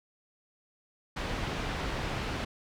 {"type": "low-pass noise", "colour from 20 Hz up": "pink", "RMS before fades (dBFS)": -34, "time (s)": [1.16, 2.45], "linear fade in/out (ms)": 10, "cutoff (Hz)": 3500, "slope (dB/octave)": 12, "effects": []}